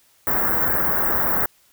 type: band-stop noise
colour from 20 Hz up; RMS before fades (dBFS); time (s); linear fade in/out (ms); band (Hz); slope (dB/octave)
white; -20; 0.27-1.46; 2; 1800 to 15000; 48
effects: white hiss -58 dBFS RMS until 1.72 s